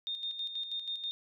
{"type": "tone with tremolo", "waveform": "sine", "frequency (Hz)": 3656, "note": "A#7", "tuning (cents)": -34, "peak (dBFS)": -33, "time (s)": [0.07, 1.11], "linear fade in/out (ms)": 0, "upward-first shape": "square", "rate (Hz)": 6.2, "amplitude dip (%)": 55, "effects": []}